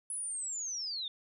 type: linear sweep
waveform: sine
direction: down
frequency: 10330 to 3520 Hz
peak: -35 dBFS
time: 0.1-1.08 s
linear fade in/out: 2 ms
effects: none